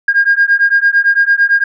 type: beating tone pair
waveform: sine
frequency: 1615 / 1623.9 Hz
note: G#6 / G#6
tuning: -49 / -39 cents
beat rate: 8.9 Hz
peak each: -10 dBFS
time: 0.08-1.64 s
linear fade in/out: 5 ms
effects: tanh soft clip ceiling -1 dBFS